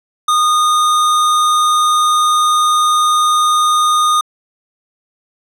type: tone with sample-and-hold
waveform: sine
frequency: 1230 Hz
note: D#6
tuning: 20 cents flat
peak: -9 dBFS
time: 0.28-4.21 s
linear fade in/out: 5 ms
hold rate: 4900 Hz
effects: low-pass 10000 Hz 12 dB/octave